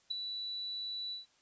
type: tone with ADSR envelope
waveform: sine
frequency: 3951 Hz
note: B7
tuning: in tune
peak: -29 dBFS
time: 0.1-1.26 s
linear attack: 14 ms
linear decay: 4 ms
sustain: -8 dB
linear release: 140 ms
effects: white hiss -69 dBFS RMS until 1.41 s + resampled to 16000 Hz